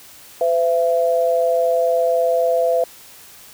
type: tone pair together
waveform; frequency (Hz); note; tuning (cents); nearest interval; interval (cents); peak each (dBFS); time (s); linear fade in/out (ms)
sine; 508.3 / 672; B4 / E5; +50 / +33; perfect fourth; 483; -17; 0.41-2.84; 2
effects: white hiss -43 dBFS RMS until 3.53 s